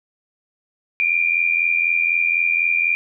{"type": "tone pair together", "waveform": "sine", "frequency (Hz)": [2349, 2433], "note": ["D7", "D#7"], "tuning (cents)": [0, -39], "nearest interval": "minor second", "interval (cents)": 61, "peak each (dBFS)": [-19, -18], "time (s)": [1, 2.95], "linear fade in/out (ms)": 0, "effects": []}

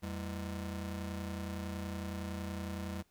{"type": "ring-modulated tone", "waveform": "35% pulse", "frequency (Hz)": 138.59, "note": "C#3", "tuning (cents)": 0, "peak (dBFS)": -33, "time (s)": [0.02, 3.03], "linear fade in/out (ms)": 20, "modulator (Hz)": 53.9, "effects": ["pink hiss -73 dBFS RMS until 3.1 s"]}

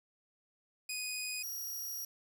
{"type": "tone pair in turn", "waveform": "15% pulse", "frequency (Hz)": [2489, 5689], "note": ["D#7", "F8"], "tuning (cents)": [0, 31], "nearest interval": "octave + major second", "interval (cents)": 1431, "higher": "second", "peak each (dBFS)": [-30, -33], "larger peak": "first", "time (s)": [[0.89, 1.43], [1.43, 2.05]], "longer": "second", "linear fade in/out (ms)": 5, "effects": ["10-bit"]}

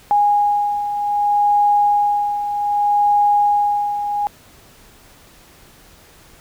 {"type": "beating tone pair", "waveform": "sine", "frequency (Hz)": [823, 823.64], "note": ["G#5", "G#5"], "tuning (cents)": [-16, -15], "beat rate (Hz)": 0.64, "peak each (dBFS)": [-14, -21], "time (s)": [0.11, 4.27], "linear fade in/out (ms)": 0, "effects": ["pink hiss -47 dBFS RMS until 6.4 s"]}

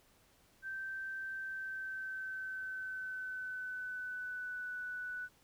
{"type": "tone with pitch glide", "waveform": "sine", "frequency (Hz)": [1557, 1486.7], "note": ["G6", "F#6"], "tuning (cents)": [-12, 8], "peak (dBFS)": -39, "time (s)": [0.62, 5.29], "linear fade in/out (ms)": 50, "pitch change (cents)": -80, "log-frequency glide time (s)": [1.33, 4.72], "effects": ["pink hiss -68 dBFS RMS until 5.43 s"]}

